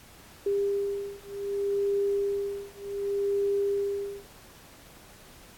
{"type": "beating tone pair", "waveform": "sine", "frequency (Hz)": [400.4, 401.06], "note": ["G4", "G4"], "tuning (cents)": [37, 40], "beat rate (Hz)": 0.66, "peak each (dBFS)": -29, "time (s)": [0.46, 4.27], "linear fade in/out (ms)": 5, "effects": ["pink hiss -52 dBFS RMS until 5.57 s", "AAC 64 kbps"]}